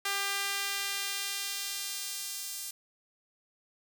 sawtooth tone with high-pass filter sweep, 397.7 Hz, G4, 25 cents sharp, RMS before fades -35 dBFS, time 0.05-2.71 s, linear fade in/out 5 ms, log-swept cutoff 1400 to 6800 Hz, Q 0.75, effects none

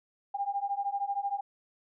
sine beating tone pair, 794 / 807 Hz, G5 / G#5, +22 / -50 cents, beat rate 13 Hz, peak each -33 / -32 dBFS, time 0.34-1.41 s, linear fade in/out 10 ms, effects none

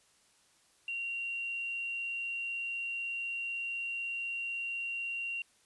sine tone with quantisation, 2758 Hz, F7, 22 cents flat, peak -34 dBFS, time 0.88-5.42 s, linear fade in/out 2 ms, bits 10, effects white hiss -67 dBFS RMS until 5.65 s + resampled to 24000 Hz

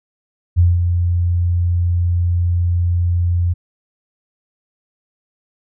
sine tone with ADSR envelope, 87.31 Hz, F2, in tune, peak -7 dBFS, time 0.56-3.54 s, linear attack 30 ms, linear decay 190 ms, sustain -6 dB, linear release 17 ms, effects none

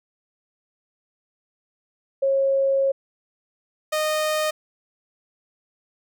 sine / sawtooth tone pair in turn, 544 / 616.6 Hz, C#5 / D#5, -33 / -16 cents, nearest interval major second, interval 217 cents, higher second, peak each -17 dBFS, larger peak neither, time 2.22-2.92 / 3.92-4.51 s, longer first, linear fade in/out 10 ms, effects none

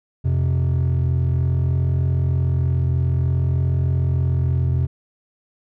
triangle tone pair together, 86.76 / 130 Hz, F2 / C3, -11 / -11 cents, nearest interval perfect fifth, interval 700 cents, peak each -16 dBFS, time 0.24-4.87 s, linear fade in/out 20 ms, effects tanh soft clip ceiling -11 dBFS

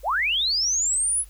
sine linear sweep, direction up, 456 to 10480 Hz, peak -20 dBFS, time 0.03-1.25 s, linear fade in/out 50 ms, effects added 50 Hz sine -44 dBFS peak until 1.29 s + white hiss -56 dBFS RMS until 1.29 s

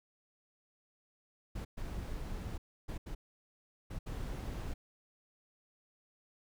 brown noise bursts at uneven times, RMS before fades -40 dBFS, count 6, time 1.55-1.65 / 1.77-2.58 / 2.88-2.98 / 3.06-3.15 / 3.9-3.99 / 4.06-4.74 s, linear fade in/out 10 ms, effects none

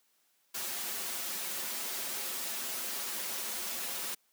white noise with comb filter, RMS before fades -37 dBFS, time 0.54-4.15 s, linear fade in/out 10 ms, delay 6.6 ms, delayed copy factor -0.65, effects white hiss -72 dBFS RMS until 4.32 s + high-pass 200 Hz 12 dB/octave

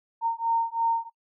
sine beating tone pair, 917 / 920 Hz, A#5 / A#5, -29 / -23 cents, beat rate 3 Hz, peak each -26 dBFS, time 0.21-1.1 s, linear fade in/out 50 ms, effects noise-tail reverb RT60 0.1 s tail -24 dB re dry

